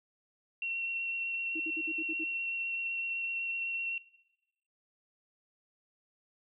sine tone with vibrato, 2725 Hz, F7, 43 cents flat, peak -32 dBFS, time 0.62-3.98 s, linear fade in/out 2 ms, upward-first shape triangle, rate 7.9 Hz, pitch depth 11 cents each way
sine tone bursts, 321.1 Hz, E4, 45 cents flat, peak -37 dBFS, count 7, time 1.55-2.243 s, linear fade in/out 10 ms, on 51 ms, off 56 ms
effects noise-tail reverb RT60 1.0 s tail -21 dB re dry

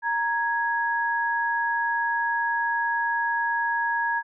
sine tone pair together, 932.3 / 1661.2 Hz, A#5 / G#6, 0 / 0 cents, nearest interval minor seventh, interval 1000 cents, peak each -25 dBFS, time 0.02-4.23 s, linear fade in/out 50 ms, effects none

